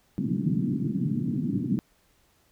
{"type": "band-pass noise", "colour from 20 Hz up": "pink", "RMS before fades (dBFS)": -27, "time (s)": [0.18, 1.79], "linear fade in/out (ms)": 0, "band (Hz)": [130, 300], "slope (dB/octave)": 48, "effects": ["pink hiss -65 dBFS RMS until 2.51 s"]}